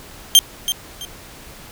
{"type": "tone with echo", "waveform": "sawtooth", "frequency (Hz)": 3171, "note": "G7", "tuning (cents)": 19, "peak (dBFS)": -3, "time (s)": [0.35, 0.39], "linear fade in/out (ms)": 0, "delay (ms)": 330, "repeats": 2, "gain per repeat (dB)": -11, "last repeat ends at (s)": 1.05, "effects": ["pink hiss -40 dBFS RMS until 1.71 s"]}